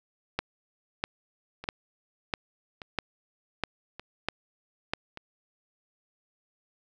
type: two click trains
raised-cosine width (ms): 0.3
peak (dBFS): -11 / -24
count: 8 / 4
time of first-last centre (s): 0.39-4.935 / 1.64-5.174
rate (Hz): 1.54 / 0.849
effects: none